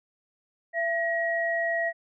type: tone pair together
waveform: sine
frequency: 672 / 1900.7 Hz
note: E5 / A#6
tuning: +33 / +33 cents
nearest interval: octave + tritone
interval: 1800 cents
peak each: -27 / -27 dBFS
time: 0.73-1.93 s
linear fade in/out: 50 ms
effects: none